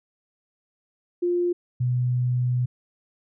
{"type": "tone pair in turn", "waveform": "sine", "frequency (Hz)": [351.5, 124.27], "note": ["F4", "B2"], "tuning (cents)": [11, 11], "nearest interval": "octave + tritone", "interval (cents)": 1800, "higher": "first", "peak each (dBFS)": -20, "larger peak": "neither", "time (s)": [[1.22, 1.53], [1.8, 2.66]], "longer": "second", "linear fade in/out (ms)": 10, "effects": []}